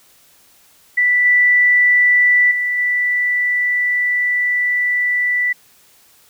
sine tone with level steps, 1972 Hz, B6, 3 cents flat, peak -11 / -9 / -16 / -14 dBFS, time 0.97-5.53 s, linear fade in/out 10 ms, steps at 1.25 / 2.51 / 2.78 s, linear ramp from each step 5 ms, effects white hiss -51 dBFS RMS until 6.29 s

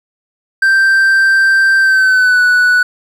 triangle tone with pitch glide, 1568 to 1480 Hz, G6 to F#6, 0 to 0 cents, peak -5 dBFS, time 0.62-2.83 s, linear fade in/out 5 ms, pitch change -100 cents, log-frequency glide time 1.79-2.42 s, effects none

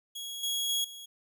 sawtooth tone with level steps, 3322 Hz, G#7, in tune, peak -34 / -26 / -24 / -40 dBFS, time 0.15-1.06 s, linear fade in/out 10 ms, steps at 0.43 / 0.69 / 0.84 s, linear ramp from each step 5 ms, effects none

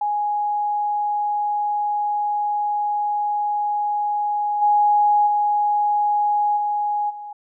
sine tone with level steps, 830.6 Hz, G#5, in tune, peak -19 / -13 / -16 / -19 / -31 dBFS, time 0.01-7.33 s, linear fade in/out 5 ms, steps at 4.61 / 5.26 / 6.56 / 7.09 s, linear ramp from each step 20 ms, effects none

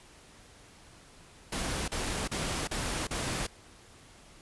pink noise bursts, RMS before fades -33 dBFS, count 5, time 1.52-3.468 s, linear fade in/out 5 ms, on 360 ms, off 37 ms, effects pink hiss -55 dBFS RMS until 4.41 s + resampled to 24000 Hz

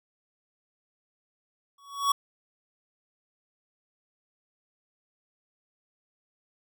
square tone with exponential growth, 1122 Hz, C#6, 21 cents sharp, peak -19 dBFS, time 1.78-2.12 s, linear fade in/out 5 ms, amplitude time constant 73 ms, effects none

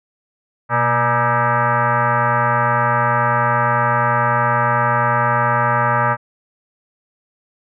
sine tone with frequency modulation, 123.47 Hz, B2, in tune, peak -13 dBFS, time 0.69-6.17 s, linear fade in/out 50 ms, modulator 358 Hz, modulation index 4.2, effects none

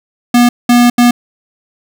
square tone bursts at uneven times, 241.8 Hz, B3, 36 cents flat, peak -5 dBFS, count 3, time 0.34-0.49 / 0.69-0.9 / 0.98-1.11 s, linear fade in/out 5 ms, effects none

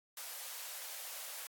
white high-pass noise, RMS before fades -45 dBFS, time 0.17-1.47 s, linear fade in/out 2 ms, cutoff 480 Hz, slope 96 dB/octave, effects AAC 64 kbps

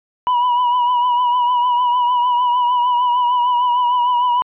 triangle tone with vibrato, 980 Hz, B5, 14 cents flat, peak -11 dBFS, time 0.27-4.42 s, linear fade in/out 0 ms, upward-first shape triangle, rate 6.6 Hz, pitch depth 48 cents each way, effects resampled to 8000 Hz

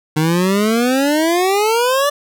25% pulse exponential sweep, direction up, 152 to 587.3 Hz, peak -9 dBFS, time 0.16-2.1 s, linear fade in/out 10 ms, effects none

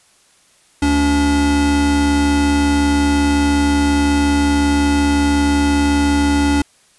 square tone pair together, 73.56 / 286.2 Hz, D2 / D4, +3 / -45 cents, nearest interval 2 octaves, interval 2352 cents, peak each -19 / -14 dBFS, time 0.82-6.62 s, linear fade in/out 5 ms, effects white hiss -53 dBFS RMS until 6.98 s + resampled to 24000 Hz

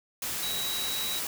sine tone in noise, 3877 Hz, B7, 33 cents flat, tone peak -32 dBFS, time 0.43-1.19 s, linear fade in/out 2 ms, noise white, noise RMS -33 dBFS, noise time 0.22-1.27 s, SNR -2 dB, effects none

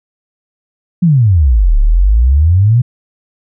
sine exponential two-way sweep, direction down then up, 185 to 34.18 to 127.4 Hz, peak -5 dBFS, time 1.02-2.82 s, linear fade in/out 10 ms, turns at 1.78 s, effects none

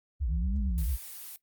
sine tone with vibrato, 61.74 Hz, B1, in tune, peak -27 dBFS, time 0.2-0.97 s, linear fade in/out 20 ms, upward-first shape sine, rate 8.9 Hz, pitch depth 290 cents each way
sine exponential two-way sweep, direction up then down, 151.9 to 209.7 to 152.3 Hz, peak -35 dBFS, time 0.27-0.87 s, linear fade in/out 50 ms, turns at 0.59 s
blue noise, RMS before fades -43 dBFS, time 0.78-1.36 s, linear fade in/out 0 ms
effects noise-tail reverb RT60 0.1 s tail -18 dB re dry + Opus 48 kbps

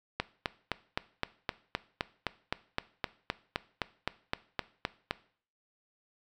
click train, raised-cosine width 0.3 ms, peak -13 dBFS, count 20, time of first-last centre 0.2-5.11 s, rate 3.87 Hz, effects noise-tail reverb RT60 0.5 s tail -18 dB re dry

